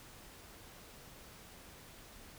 silence, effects pink hiss -55 dBFS RMS until 2.38 s

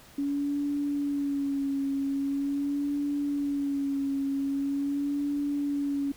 sine tone with vibrato, 281.3 Hz, C#4, 26 cents sharp, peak -26 dBFS, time 0.18-6.12 s, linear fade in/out 5 ms, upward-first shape sine, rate 0.43 Hz, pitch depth 37 cents each way, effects pink hiss -53 dBFS RMS until 6.16 s

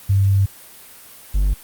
sine / triangle tone pair in turn, 98 / 49 Hz, G2 / G1, 0 / 0 cents, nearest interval octave, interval 1200 cents, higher first, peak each -12 dBFS, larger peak neither, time 0.09-0.46 / 1.34-1.54 s, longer first, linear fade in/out 10 ms, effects white hiss -42 dBFS RMS until 1.63 s + Opus 32 kbps

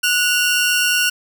sawtooth tone pair together, 1466.3 / 2768 Hz, F#6 / F7, -16 / -16 cents, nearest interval major seventh, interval 1100 cents, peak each -14 dBFS, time 0.03-1.1 s, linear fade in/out 10 ms, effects none

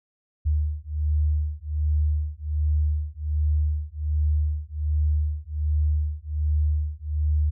sine beating tone pair, 74.9 / 76.2 Hz, D2 / D#2, +35 / -36 cents, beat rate 1.3 Hz, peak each -24 dBFS, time 0.45-7.51 s, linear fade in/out 20 ms, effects none

